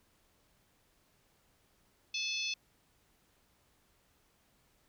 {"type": "harmonic tone", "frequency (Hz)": 865, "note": "A5", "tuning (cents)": -30, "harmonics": [3, 4, 5, 6, 7], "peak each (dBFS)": [-37, -39, -41, -43, -44], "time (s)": [2.14, 2.54], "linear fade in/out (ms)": 5, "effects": ["pink hiss -71 dBFS RMS until 4.88 s"]}